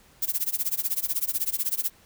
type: noise with tremolo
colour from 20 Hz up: violet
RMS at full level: -24 dBFS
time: 0.22-1.9 s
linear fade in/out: 5 ms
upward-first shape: sine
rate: 16 Hz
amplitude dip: 95%
effects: pink hiss -57 dBFS RMS until 2.05 s